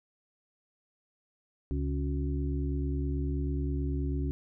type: harmonic tone with a mistuned harmonic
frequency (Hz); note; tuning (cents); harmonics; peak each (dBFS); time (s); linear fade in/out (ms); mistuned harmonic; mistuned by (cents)
69.3; C#2; 0; 1 / 2 / 4 / 5; -30 / -35 / -36 / -41; 1.71-4.31; 0; 5; +83
effects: none